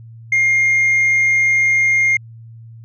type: tone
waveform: sine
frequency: 2123 Hz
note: C7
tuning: 25 cents sharp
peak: -9 dBFS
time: 0.32-2.17 s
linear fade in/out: 5 ms
effects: tanh soft clip ceiling -10 dBFS + added 114 Hz sine -35 dBFS peak until 2.84 s